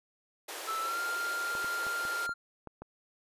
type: high-pass noise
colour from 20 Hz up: pink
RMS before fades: -41 dBFS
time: 0.48-2.27 s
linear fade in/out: 10 ms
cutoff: 350 Hz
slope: 48 dB/octave
type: tone with pitch glide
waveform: triangle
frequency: 1318.5 to 1394.5 Hz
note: E6 to F6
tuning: 0 to -3 cents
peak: -30 dBFS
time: 0.67-2.34 s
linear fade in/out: 20 ms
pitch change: +97 cents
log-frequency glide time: 0.8-0.99 s
type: clicks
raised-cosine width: 1 ms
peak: -29 dBFS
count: 7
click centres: 1.552 / 1.645 / 1.867 / 2.052 / 2.293 / 2.673 / 2.82 s
effects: resampled to 32000 Hz